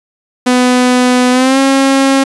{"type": "tone with pitch glide", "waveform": "sawtooth", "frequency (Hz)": [249.9, 270.9], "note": ["B3", "C#4"], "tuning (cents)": [21, -40], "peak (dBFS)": -3, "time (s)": [0.46, 2.24], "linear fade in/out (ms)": 10, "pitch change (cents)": 139, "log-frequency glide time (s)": [1.31, 1.59], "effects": ["resampled to 24000 Hz"]}